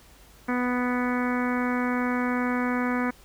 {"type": "harmonic tone", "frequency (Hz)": 247.5, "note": "B3", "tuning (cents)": 4, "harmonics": [1, 2, 3, 4, 5, 6, 7, 8, 9], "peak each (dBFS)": [-25, -33, -36, -34, -35, -35, -37, -39, -38], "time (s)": [0.48, 3.11], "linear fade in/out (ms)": 10, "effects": ["added 50 Hz sine -54 dBFS peak until 3.24 s", "pink hiss -54 dBFS RMS until 3.24 s"]}